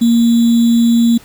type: tone with sample-and-hold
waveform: sine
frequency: 233.1 Hz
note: A#3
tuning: in tune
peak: -7 dBFS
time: 0.01-1.18 s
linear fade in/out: 10 ms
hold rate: 3675 Hz
effects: pink hiss -42 dBFS RMS until 1.24 s